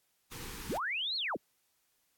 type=band-stop noise; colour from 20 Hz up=pink; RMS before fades=-44 dBFS; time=0.31-0.78 s; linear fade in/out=10 ms; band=500 to 810 Hz; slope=96 dB/octave
type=linear two-way sweep; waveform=sine; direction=up then down; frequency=79.5 to 4382 to 79.7 Hz; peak=-32 dBFS; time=0.69-1.37 s; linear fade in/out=10 ms; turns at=1.16 s
effects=white hiss -75 dBFS RMS until 2.17 s + AAC 64 kbps